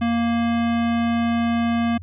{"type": "tone", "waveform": "square", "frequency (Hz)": 233.1, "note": "A#3", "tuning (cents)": 0, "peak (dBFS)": -19, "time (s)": [0.01, 1.98], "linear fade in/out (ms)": 10, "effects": ["added 89 Hz sine -34 dBFS peak until 2.02 s", "resampled to 8000 Hz"]}